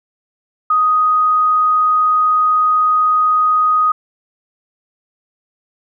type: tone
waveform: sine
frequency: 1248 Hz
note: D#6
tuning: 5 cents sharp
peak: -10 dBFS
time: 0.7-3.92 s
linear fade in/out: 5 ms
effects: none